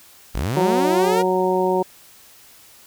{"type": "linear sweep", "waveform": "sawtooth", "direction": "up", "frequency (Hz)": [34.02, 484.1], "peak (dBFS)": -17, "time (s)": [0.34, 1.23], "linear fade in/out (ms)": 20}
{"type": "harmonic tone", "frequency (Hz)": 185, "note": "F#3", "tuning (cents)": 0, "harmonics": [1, 2, 3, 4, 5], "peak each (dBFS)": [-26, -19, -24, -26, -23], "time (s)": [0.56, 1.83], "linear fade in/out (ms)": 10}
{"effects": ["white hiss -48 dBFS RMS until 2.86 s"]}